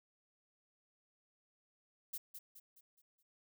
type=noise with echo; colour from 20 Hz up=violet; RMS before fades=-42 dBFS; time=2.13-2.18 s; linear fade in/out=10 ms; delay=210 ms; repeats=5; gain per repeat=-7 dB; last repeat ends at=3.23 s; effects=none